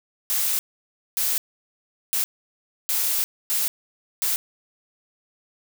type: noise bursts at uneven times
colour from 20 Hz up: blue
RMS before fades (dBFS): -23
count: 6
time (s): 0.3-0.59 / 1.17-1.38 / 2.13-2.24 / 2.89-3.24 / 3.5-3.68 / 4.22-4.36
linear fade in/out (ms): 0
effects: none